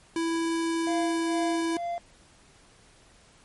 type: tone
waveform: square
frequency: 330.6 Hz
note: E4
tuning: 5 cents sharp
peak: -26 dBFS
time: 0.16-1.77 s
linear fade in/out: 2 ms
type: tone with tremolo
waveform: triangle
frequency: 690 Hz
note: F5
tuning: 21 cents flat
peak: -26 dBFS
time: 0.87-1.98 s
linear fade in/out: 0 ms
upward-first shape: sine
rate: 2.2 Hz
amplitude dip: 85%
type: clicks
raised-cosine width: 0.3 ms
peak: -42 / -33 dBFS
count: 2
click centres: 1.233 / 1.236 s
effects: pink hiss -57 dBFS RMS until 3.44 s + MP3 48 kbps